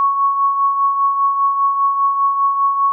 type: tone with tremolo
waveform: sine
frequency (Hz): 1108.7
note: C#6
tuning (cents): 0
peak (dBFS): -10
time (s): 0-2.92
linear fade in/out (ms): 0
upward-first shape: triangle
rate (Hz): 5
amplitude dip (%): 55
effects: none